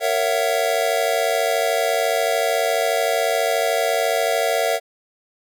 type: chord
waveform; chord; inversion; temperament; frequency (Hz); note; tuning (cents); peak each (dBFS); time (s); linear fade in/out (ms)
square; F# dominant seventh; first; just; 462.5 / 555 / 666 / 740; A#4 / C#5 / E5 / F#5; -14 / +2 / +18 / 0; -25 / -25 / -22 / -26; 0-4.8; 50
effects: none